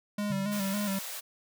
square tone with vibrato, 200.3 Hz, G3, 38 cents sharp, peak -30 dBFS, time 0.18-0.99 s, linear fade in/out 5 ms, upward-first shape square, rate 3.6 Hz, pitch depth 52 cents each way
sine tone with exponential decay, 146.3 Hz, D3, 6 cents flat, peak -31 dBFS, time 0.3-0.95 s, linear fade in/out 5 ms, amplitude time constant 140 ms
white high-pass noise, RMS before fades -39 dBFS, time 0.51-1.21 s, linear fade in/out 20 ms, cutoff 490 Hz, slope 48 dB/octave
effects none

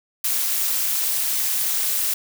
blue noise with amplitude modulation, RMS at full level -19 dBFS, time 0.24-2.14 s, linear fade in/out 5 ms, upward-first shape sine, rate 252 Hz, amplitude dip 70%, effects none

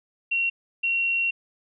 sine tone pair in turn, 2738 / 2738 Hz, F7 / F7, -35 / -35 cents, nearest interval unison, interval 0 cents, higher neither, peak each -21 dBFS, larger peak neither, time 0.31-0.5 / 0.83-1.31 s, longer second, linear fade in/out 10 ms, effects none

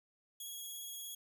5% pulse tone with vibrato, 3322 Hz, G#7, in tune, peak -36 dBFS, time 0.4-1.15 s, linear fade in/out 5 ms, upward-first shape sine, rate 17 Hz, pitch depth 17 cents each way, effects 13-bit

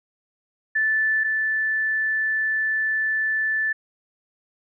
sine tone pair in turn, 1754 / 1754 Hz, A6 / A6, -6 / -6 cents, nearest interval unison, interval 0 cents, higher neither, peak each -18 / -20 dBFS, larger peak first, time 0.75-1.24 / 1.24-3.73 s, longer second, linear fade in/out 10 ms, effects none

